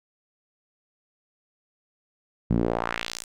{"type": "tone with band-pass filter sweep", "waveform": "sawtooth", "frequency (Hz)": 57.6, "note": "A#1", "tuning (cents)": -20, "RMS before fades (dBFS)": -27, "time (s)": [2.5, 3.24], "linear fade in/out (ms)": 5, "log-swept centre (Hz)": [170, 9000], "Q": 1.7, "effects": []}